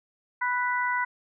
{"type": "harmonic tone", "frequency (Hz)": 493.9, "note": "B4", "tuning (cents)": 0, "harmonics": [2, 3, 4], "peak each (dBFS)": [-27, -29, -30], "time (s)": [0.41, 1.05], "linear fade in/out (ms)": 10, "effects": []}